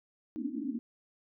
pink band-pass noise, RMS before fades -36 dBFS, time 0.36-0.79 s, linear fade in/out 0 ms, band 230 to 310 Hz, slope 96 dB/octave, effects none

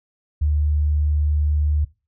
sine tone, 74.6 Hz, D2, 28 cents sharp, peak -16 dBFS, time 0.41-1.85 s, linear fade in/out 10 ms, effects noise-tail reverb RT60 0.3 s tail -20 dB re dry

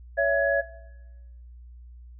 sine tone cluster, 561 / 664 / 1681 Hz, C#5 / E5 / G#6, +21 / +12 / +20 cents, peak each -24 dBFS, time 0.17-0.62 s, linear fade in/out 20 ms, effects noise-tail reverb RT60 1.0 s tail -19 dB re dry + added 60 Hz sine -43 dBFS peak until 2.19 s

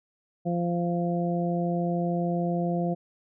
harmonic tone, 173.2 Hz, F3, 14 cents flat, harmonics 1 / 2 / 3 / 4, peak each -26 / -32 / -33 / -32 dBFS, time 0.45-2.95 s, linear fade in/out 20 ms, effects none

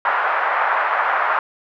pink band-pass noise, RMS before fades -19 dBFS, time 0.05-1.39 s, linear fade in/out 2 ms, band 770 to 1700 Hz, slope 24 dB/octave, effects none

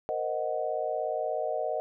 sine chord, C half-diminished seventh, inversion third, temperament equal, 466.2 / 523.3 / 622.3 / 740 Hz, Bb4 / C5 / Eb5 / Gb5, 0 / 0 / 0 / 0 cents, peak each -35 / -36 / -31 / -34 dBFS, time 0.09-1.8 s, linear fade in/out 0 ms, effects none

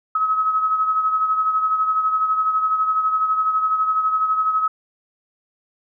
sine beating tone pair, 1279 / 1291 Hz, D#6 / E6, +47 / -37 cents, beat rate 12 Hz, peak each -17 / -26 dBFS, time 0.15-4.68 s, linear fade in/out 5 ms, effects none

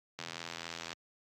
click train, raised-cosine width 0.2 ms, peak -22 dBFS, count 63, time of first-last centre 0.19-0.93 s, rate 83.8 Hz, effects high-pass 100 Hz 12 dB/octave + AAC 48 kbps

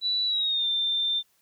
sine tone with pitch glide, 3951 to 3581 Hz, B7 to A7, 0 to +30 cents, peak -23 dBFS, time 0.01-1.23 s, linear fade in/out 50 ms, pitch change -170 cents, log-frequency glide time 0.26-0.67 s, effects white hiss -67 dBFS RMS until 1.41 s

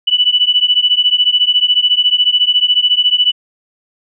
sine beating tone pair, 2960 / 2974 Hz, F#7 / F#7, 0 / +8 cents, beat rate 14 Hz, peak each -12 dBFS, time 0.07-3.32 s, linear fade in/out 10 ms, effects none

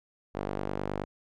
sawtooth tone with band-pass filter, 49.46 Hz, G1, 16 cents sharp, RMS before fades -34 dBFS, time 0.34-1.05 s, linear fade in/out 20 ms, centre 540 Hz, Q 0.77, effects none

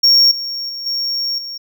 triangle tone with level steps, 5530 Hz, F8, 18 cents flat, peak -6 / -20 / -23 / -16 / -24 dBFS, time 0.03-1.58 s, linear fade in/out 10 ms, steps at 0.31 / 0.69 / 0.86 / 1.38 s, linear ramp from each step 5 ms, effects none

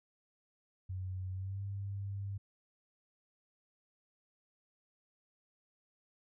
sine tone with pitch glide, 93.1 to 99.21 Hz, F#2 to G2, +11 to +21 cents, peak -37 dBFS, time 0.89-2.38 s, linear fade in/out 10 ms, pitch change +110 cents, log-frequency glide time 1.32-1.62 s, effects none

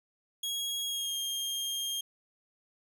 sawtooth tone with pitch glide, 3303 to 3216 Hz, G#7 to G7, -10 to +44 cents, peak -29 dBFS, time 0.43-2.01 s, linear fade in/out 5 ms, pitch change -46 cents, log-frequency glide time 0.84-1.17 s, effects none

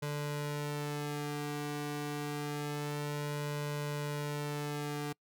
sawtooth tone with flanger, 146.83 Hz, D3, in tune, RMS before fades -37 dBFS, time 0.02-5.13 s, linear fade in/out 10 ms, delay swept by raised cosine 2 to 2.63 ms, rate 0.27 Hz, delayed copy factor +1, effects noise-tail reverb RT60 0.1 s tail -26 dB re dry

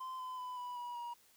triangle tone with pitch steps, 1034 / 1017.4 / 1001.1 / 985 / 969.2 / 953.7 Hz, C6 / C6 / B5 / B5 / B5 / A#5, -21 / -49 / +23 / -5 / -33 / +39 cents, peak -39 dBFS, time 0-1.14 s, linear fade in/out 10 ms, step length 190 ms, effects white hiss -67 dBFS RMS until 1.36 s

